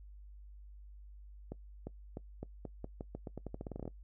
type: accelerating click train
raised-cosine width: 2 ms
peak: -28 dBFS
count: 20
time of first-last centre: 1.52-3.878 s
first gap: 350 ms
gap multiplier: 0.86
effects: noise-tail reverb RT60 0.1 s tail -21 dB re dry + added 50 Hz sine -50 dBFS peak until 4.03 s